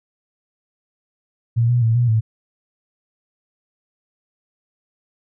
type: tone with pitch steps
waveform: sine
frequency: 116.8 / 121.8 / 113.4 / 121.3 / 110.9 Hz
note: A#2 / B2 / A#2 / B2 / A2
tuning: +4 / -24 / -47 / -31 / +14 cents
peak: -13 dBFS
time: 1.56-2.21 s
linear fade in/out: 20 ms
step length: 130 ms
effects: none